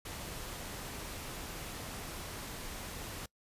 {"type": "noise", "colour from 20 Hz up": "pink", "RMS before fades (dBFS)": -43, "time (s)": [0.05, 3.26], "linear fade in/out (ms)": 5, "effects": ["noise-tail reverb RT60 0.1 s tail -23 dB re dry", "resampled to 32000 Hz"]}